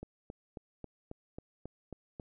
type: click train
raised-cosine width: 2 ms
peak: -29 dBFS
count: 9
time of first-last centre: 0.03-2.198 s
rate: 3.69 Hz
effects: none